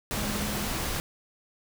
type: tone in noise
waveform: sine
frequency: 207.7 Hz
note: G#3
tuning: in tune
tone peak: -34 dBFS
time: 0.17-0.68 s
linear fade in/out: 0 ms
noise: pink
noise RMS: -31 dBFS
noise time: 0.11-1 s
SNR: -6 dB
effects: none